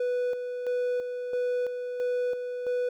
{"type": "tone with tremolo", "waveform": "triangle", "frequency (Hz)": 493.9, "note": "B4", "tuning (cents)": 0, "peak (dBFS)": -23, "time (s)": [0, 2.89], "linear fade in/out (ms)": 5, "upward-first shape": "square", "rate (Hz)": 1.5, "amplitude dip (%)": 50, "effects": []}